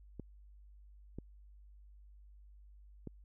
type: clicks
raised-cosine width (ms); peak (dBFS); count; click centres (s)
3; -30; 3; 0.197 / 1.186 / 3.073
effects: added 50 Hz sine -55 dBFS peak until 3.24 s